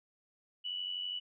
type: tone with amplitude modulation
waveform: sine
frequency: 2955 Hz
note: F#7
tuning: 3 cents flat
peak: -33 dBFS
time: 0.64-1.2 s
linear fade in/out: 20 ms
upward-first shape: sine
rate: 92.1 Hz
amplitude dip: 55%
effects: none